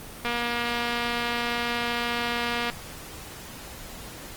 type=click train; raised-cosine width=0.3 ms; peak=-12 dBFS; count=584; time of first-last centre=0.25-2.7 s; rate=238 Hz; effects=pink hiss -41 dBFS RMS until 4.36 s + Opus 24 kbps